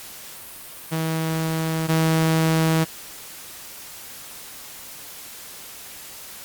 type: tone pair in turn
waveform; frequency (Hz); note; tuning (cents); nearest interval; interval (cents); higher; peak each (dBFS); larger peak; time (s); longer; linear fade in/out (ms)
sawtooth; 160.9 / 160.9; E3 / E3; -42 / -42; unison; 0; neither; -18 / -13; second; 0.91-1.88 / 1.88-2.85; neither; 20
effects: white hiss -39 dBFS RMS until 6.44 s + Opus 48 kbps